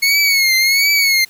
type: tone with vibrato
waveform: 25% pulse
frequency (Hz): 2188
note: C#7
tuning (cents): -23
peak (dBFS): -7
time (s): 0.02-1.25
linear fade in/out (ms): 10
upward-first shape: triangle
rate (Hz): 1.4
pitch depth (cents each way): 96
effects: white hiss -46 dBFS RMS until 1.29 s